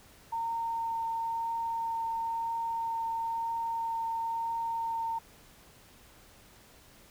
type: tone with vibrato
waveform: sine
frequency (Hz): 915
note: A#5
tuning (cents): -32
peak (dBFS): -30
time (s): 0.32-5.19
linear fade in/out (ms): 10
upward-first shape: triangle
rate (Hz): 1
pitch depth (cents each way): 8
effects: pink hiss -57 dBFS RMS until 7.1 s